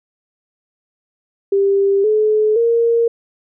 sine tone with pitch steps, 395.5 / 428.8 / 464.9 Hz, G4 / A4 / A#4, +15 / -45 / -5 cents, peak -11 dBFS, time 1.52-3.08 s, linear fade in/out 5 ms, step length 520 ms, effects none

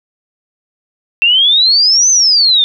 sine exponential two-way sweep, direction up then down, 2676 to 6272 to 3537 Hz, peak -6 dBFS, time 1.22-2.64 s, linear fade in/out 0 ms, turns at 2.1 s, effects none

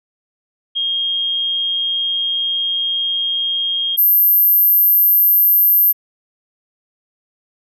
sine tone pair in turn, 3239 / 12956 Hz, G#7 / G#9, -44 / -44 cents, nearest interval 2 octaves, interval 2400 cents, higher second, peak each -16 / -9 dBFS, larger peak second, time 0.75-3.97 / 3.97-5.93 s, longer first, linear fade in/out 20 ms, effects none

